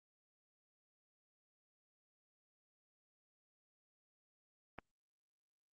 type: click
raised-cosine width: 0.5 ms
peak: -30 dBFS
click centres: 4.787 s
effects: Opus 32 kbps